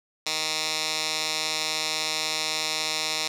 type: tone with band-pass filter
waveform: 10% pulse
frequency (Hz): 156.3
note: D#3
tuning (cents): +8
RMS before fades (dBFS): -28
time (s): 0.26-3.28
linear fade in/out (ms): 5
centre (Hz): 4700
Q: 1.6
effects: none